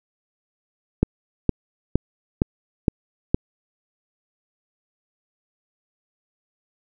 click train, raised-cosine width 3 ms, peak -3 dBFS, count 6, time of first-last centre 1.03-3.345 s, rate 2.16 Hz, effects none

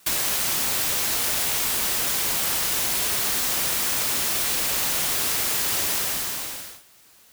white noise with ADSR envelope, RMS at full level -21 dBFS, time 0.06-6.84 s, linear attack 9 ms, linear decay 24 ms, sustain -3 dB, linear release 910 ms, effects white hiss -54 dBFS RMS until 7.32 s

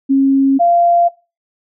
sine tone pair in turn, 271.7 / 691 Hz, C#4 / F5, -35 / -19 cents, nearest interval octave + major third, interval 1616 cents, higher second, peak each -8 dBFS, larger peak neither, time 0.09-0.59 / 0.59-1.09 s, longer neither, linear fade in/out 20 ms, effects noise-tail reverb RT60 0.3 s tail -20 dB re dry

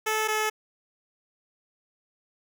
10% pulse tone pair in turn, 434.6 / 431.1 Hz, A4 / A4, -21 / -35 cents, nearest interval unison, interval 14 cents, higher first, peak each -16 dBFS, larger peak neither, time 0.06-0.28 / 0.28-0.5 s, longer neither, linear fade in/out 10 ms, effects none

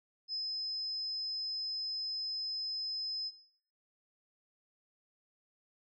sine tone, 5100 Hz, D#8, 42 cents sharp, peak -34 dBFS, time 0.28-3.32 s, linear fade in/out 50 ms, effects noise-tail reverb RT60 0.7 s tail -19 dB re dry

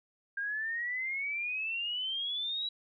sine exponential sweep, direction up, 1599 to 3917 Hz, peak -32 dBFS, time 0.37-2.69 s, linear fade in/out 5 ms, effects none

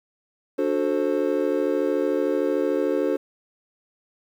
triangle chord, D dominant seventh, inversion none, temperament just, 293.7 / 367.1 / 440.5 / 528.6 Hz, D4 / F#4 / A4 / C5, 0 / -14 / +2 / +18 cents, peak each -24 dBFS, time 0.58-3.17 s, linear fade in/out 10 ms, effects 9-bit

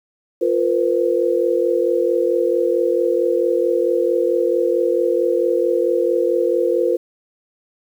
sine chord, F suspended fourth, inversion none, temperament equal with one note detuned, 349.2 / 466.2 / 510.7 Hz, F4 / Bb4 / C5, 0 / 0 / -42 cents, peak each -19 dBFS, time 0.41-6.97 s, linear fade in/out 10 ms, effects 8-bit

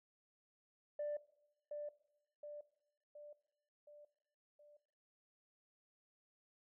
sine tone with echo, 590 Hz, D5, 8 cents sharp, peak -37 dBFS, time 0.99-1.17 s, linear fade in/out 5 ms, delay 720 ms, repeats 5, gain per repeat -5 dB, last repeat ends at 4.77 s, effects noise-tail reverb RT60 0.8 s tail -18 dB re dry + tanh soft clip ceiling -35 dBFS

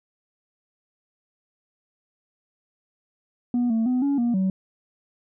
sine tone with pitch steps, 243.3 / 225.1 / 251.5 / 281.3 / 238 / 189.5 Hz, B3 / A3 / B3 / C#4 / A#3 / F#3, -26 / +40 / +32 / +26 / +36 / +42 cents, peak -17 dBFS, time 3.54-4.5 s, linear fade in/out 2 ms, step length 160 ms, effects tanh soft clip ceiling -18 dBFS

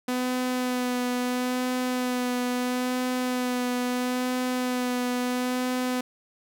sawtooth tone with vibrato, 250 Hz, B3, 21 cents sharp, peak -21 dBFS, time 0.08-6.01 s, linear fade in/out 5 ms, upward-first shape sine, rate 0.75 Hz, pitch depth 18 cents each way, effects none

